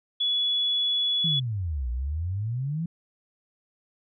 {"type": "tone", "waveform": "sine", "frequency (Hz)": 3400, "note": "G#7", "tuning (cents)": 40, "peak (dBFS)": -22, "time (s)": [0.2, 1.4], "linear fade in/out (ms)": 10}
{"type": "exponential two-way sweep", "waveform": "sine", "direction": "down then up", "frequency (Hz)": [172.9, 58.27, 172.9], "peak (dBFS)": -26, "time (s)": [1.24, 2.86], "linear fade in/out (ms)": 5, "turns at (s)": 1.9}
{"effects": []}